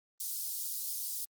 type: high-pass noise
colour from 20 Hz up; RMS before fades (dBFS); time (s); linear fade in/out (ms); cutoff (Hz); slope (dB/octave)
white; -37; 0.2-1.25; 5; 4700; 24
effects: Opus 32 kbps